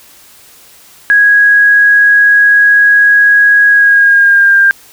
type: tone with pitch glide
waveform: sine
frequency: 1656 to 1595.9 Hz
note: G#6 to G6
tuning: -5 to +31 cents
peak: -3 dBFS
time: 1.1-4.71 s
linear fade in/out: 0 ms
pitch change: -64 cents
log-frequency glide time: 3.69-4.57 s
effects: white hiss -40 dBFS RMS until 4.92 s